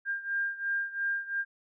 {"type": "beating tone pair", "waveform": "sine", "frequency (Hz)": [1600, 1602.9], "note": ["G6", "G6"], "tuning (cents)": [35, 38], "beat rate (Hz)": 2.9, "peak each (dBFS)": [-31, -34], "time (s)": [0.05, 1.45], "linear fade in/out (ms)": 50, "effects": []}